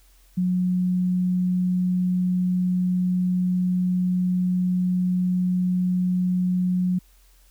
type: tone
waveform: sine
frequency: 181.5 Hz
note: F#3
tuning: 33 cents flat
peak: -19 dBFS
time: 0.37-6.99 s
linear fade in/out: 10 ms
effects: added 44 Hz sine -53 dBFS peak until 7.5 s + white hiss -60 dBFS RMS until 7.5 s